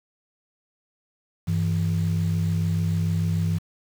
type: tone pair together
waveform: sine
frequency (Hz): 98 / 164.82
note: G2 / E3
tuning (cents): 0 / 0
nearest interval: major sixth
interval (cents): 900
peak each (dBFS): -22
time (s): 1.47-3.59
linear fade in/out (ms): 20
effects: tanh soft clip ceiling -16 dBFS + 7-bit